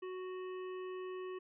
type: harmonic tone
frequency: 370 Hz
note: F#4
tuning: in tune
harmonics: 1 / 3 / 5 / 7 / 8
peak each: -41 / -51 / -58 / -60 / -63 dBFS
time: 0.02-1.39 s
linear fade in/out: 10 ms
effects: none